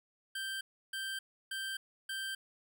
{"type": "tone bursts", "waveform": "25% pulse", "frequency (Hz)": 1568, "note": "G6", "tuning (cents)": 0, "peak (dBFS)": -33, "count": 4, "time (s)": [0.35, 2.35], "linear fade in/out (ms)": 5, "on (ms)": 260, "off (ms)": 320, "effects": []}